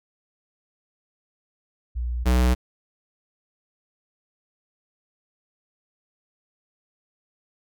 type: tone pair in turn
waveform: sine / square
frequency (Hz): 60.1 / 62.04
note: B1 / B1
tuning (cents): -46 / +9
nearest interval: minor second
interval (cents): 55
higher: second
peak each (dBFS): -24 / -17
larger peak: second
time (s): 1.95-2.25 / 2.25-2.55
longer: neither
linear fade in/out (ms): 20
effects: none